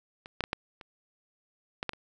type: clicks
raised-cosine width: 0.3 ms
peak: -27 / -13 / -15 / -13 / -29 / -16 / -14 / -28 dBFS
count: 8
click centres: 0.259 / 0.407 / 0.439 / 0.531 / 0.812 / 1.829 / 1.893 / 1.934 s
effects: none